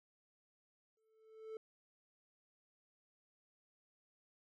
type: tone with exponential growth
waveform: triangle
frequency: 440 Hz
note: A4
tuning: in tune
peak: -40 dBFS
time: 0.97-1.57 s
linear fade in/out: 2 ms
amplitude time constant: 130 ms
effects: none